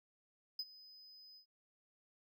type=tone with ADSR envelope; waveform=triangle; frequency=5020 Hz; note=D#8; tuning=15 cents sharp; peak=-35 dBFS; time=0.59-1.46 s; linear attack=4 ms; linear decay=45 ms; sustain=-20 dB; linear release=93 ms; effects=none